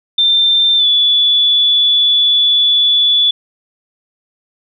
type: tone with pitch glide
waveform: sine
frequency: 3578 to 3444 Hz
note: A7 to A7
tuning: +28 to -38 cents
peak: -8 dBFS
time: 0.18-3.31 s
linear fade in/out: 5 ms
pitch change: -66 cents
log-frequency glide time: 0.77-0.86 s
effects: none